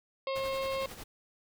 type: harmonic tone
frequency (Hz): 537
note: C5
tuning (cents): +45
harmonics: 1 / 2 / 4 / 5 / 6 / 7 / 8 / 9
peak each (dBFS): -32 / -38 / -44 / -46 / -48 / -49 / -50 / -51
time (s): 0.27-0.86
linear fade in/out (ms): 2
type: noise with tremolo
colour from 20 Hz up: pink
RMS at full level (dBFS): -44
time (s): 0.35-1.04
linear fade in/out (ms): 10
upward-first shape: sine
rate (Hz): 11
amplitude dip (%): 55
effects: none